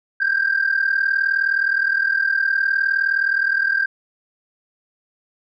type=tone pair together; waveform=sine; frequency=1568 / 1607.4 Hz; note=G6 / G6; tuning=0 / +43 cents; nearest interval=unison; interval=43 cents; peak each=-18 / -18 dBFS; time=0.2-3.86 s; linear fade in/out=10 ms; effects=tanh soft clip ceiling -11 dBFS